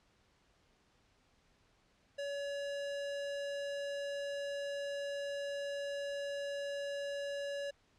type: tone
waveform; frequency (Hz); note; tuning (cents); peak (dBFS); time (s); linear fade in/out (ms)
square; 566; C#5; +36; -38; 2.18-7.71; 10
effects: pink hiss -71 dBFS RMS until 7.98 s + low-pass 6000 Hz 12 dB/octave